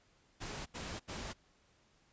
pink noise bursts, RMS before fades -43 dBFS, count 3, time 0.4-1.336 s, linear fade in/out 20 ms, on 260 ms, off 78 ms, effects pink hiss -70 dBFS RMS until 2.12 s + resampled to 16000 Hz

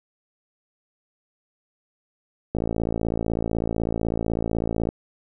click train, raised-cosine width 2 ms, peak -11 dBFS, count 132, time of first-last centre 2.55-4.889 s, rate 56 Hz, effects none

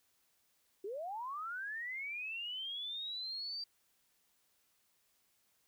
sine linear sweep, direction up, 370 to 4699 Hz, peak -39 dBFS, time 0.84-3.64 s, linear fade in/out 5 ms, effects white hiss -75 dBFS RMS until 5.67 s

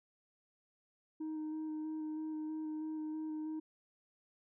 sine tone with vibrato, 311.1 Hz, D#4, in tune, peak -35 dBFS, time 1.2-3.6 s, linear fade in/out 10 ms, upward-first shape square, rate 3.1 Hz, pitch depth 11 cents each way, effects tanh soft clip ceiling -37 dBFS

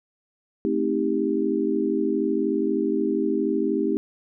sine chord, A half-diminished seventh, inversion none, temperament just, 220 / 264 / 316.8 / 396 Hz, A3 / C4 / Eb4 / G4, 0 / +16 / +31 / +18 cents, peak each -28 / -27 / -25 / -25 dBFS, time 0.65-3.97 s, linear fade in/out 0 ms, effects none

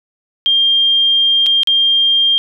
sine tone with dropouts, 3200 Hz, G7, 35 cents sharp, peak -9 dBFS, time 0.46-2.38 s, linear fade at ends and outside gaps 0 ms, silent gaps 1.462-1.466 / 1.633-1.673 s, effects none

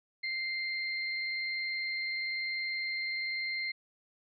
sine tone pair together, 2093 / 4186 Hz, C7 / C8, 0 / 0 cents, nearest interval octave, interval 1200 cents, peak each -33 / -39 dBFS, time 0.23-3.72 s, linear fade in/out 10 ms, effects none

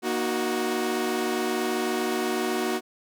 sawtooth chord, D# minor, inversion second, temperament equal with one note detuned, 237.4 / 311.1 / 370 Hz, A#3 / D#4 / F#4, +32 / 0 / 0 cents, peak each -26 / -28 / -23 dBFS, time 0.02-2.81 s, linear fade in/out 50 ms, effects none

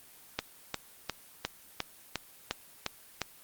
click train, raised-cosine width 0.2 ms, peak -13 dBFS, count 9, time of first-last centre 0.39-3.217 s, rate 2.83 Hz, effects white hiss -55 dBFS RMS until 3.43 s + Opus 24 kbps

